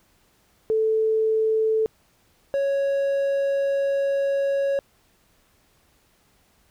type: tone pair in turn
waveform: sine / triangle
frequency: 439.7 / 554 Hz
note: A4 / C#5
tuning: -1 / -1 cents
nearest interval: major third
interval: 400 cents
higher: second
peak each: -18 dBFS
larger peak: neither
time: 0.7-1.86 / 2.54-4.79 s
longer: second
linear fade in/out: 0 ms
effects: pink hiss -62 dBFS RMS until 6.7 s